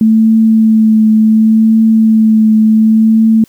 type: tone with vibrato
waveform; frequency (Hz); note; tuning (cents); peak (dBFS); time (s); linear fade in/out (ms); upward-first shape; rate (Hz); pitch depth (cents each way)
sine; 220; A3; 0; -4; 0.01-3.44; 2; triangle; 0.69; 21
effects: white hiss -48 dBFS RMS until 3.48 s